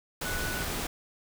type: tone in noise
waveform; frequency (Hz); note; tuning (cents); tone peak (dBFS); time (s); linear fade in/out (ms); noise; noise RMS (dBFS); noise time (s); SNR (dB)
sine; 1480; F#6; 0; -35; 0.25-0.63; 5; pink; -33; 0.21-0.87; -5
effects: none